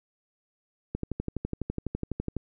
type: click train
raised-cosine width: 3 ms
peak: -17 dBFS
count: 18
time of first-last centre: 0.95-2.367 s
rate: 12 Hz
effects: none